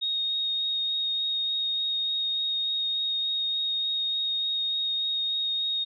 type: tone with vibrato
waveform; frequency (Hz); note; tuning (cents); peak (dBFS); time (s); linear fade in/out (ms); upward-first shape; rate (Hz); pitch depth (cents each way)
sine; 3729; A#7; 0; -25; 0.01-5.85; 20; sine; 3.4; 8
effects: none